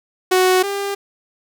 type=tone pair in turn; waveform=sawtooth; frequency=370 / 399.4 Hz; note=F#4 / G4; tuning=0 / +32 cents; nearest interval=minor second; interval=132 cents; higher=second; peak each=-8 / -17 dBFS; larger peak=first; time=0.31-0.63 / 0.63-0.95 s; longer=neither; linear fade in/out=10 ms; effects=none